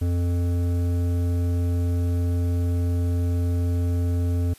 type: tone with hard clipping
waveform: sine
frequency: 87.31 Hz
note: F2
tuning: in tune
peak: -22 dBFS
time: 0.01-4.54 s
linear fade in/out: 10 ms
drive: 11 dB
effects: white hiss -51 dBFS RMS until 4.58 s + resampled to 32000 Hz